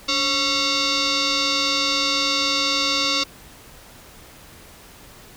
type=tone with frequency modulation; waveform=sine; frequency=538 Hz; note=C5; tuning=48 cents sharp; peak=-18 dBFS; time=0.08-3.24 s; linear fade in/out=10 ms; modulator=824 Hz; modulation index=6.2; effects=pink hiss -45 dBFS RMS until 5.36 s